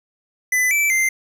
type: tone with pitch steps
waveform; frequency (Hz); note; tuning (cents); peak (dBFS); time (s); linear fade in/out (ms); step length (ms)
square; 2005 / 2321 / 2084; B6 / D7 / C7; +26 / -21 / -7; -16; 0.52-1.09; 5; 190
effects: none